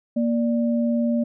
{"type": "tone pair together", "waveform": "sine", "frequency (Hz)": [234.6, 587.3], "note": ["A#3", "D5"], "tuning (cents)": [11, 0], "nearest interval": "octave + major third", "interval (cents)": 1589, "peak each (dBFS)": [-19, -27], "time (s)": [0.16, 1.24], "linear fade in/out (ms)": 10, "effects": []}